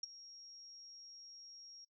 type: tone with ADSR envelope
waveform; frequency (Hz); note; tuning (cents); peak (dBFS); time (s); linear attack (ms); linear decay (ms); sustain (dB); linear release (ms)
sine; 5590; F8; +1; -36; 0.03-1.85; 5; 14; -17; 10
effects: noise-tail reverb RT60 0.1 s tail -22 dB re dry